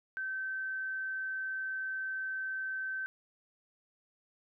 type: tone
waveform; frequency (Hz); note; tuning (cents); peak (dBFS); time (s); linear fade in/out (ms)
sine; 1543; G6; -28; -34; 0.17-3.06; 0
effects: none